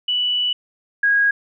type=tone pair in turn; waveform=sine; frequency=2960 / 1643.1 Hz; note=F#7 / G#6; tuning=0 / -19 cents; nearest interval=minor seventh; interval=1019 cents; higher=first; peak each=-17 / -13 dBFS; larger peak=second; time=0.08-0.53 / 1.03-1.31 s; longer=first; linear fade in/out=5 ms; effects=none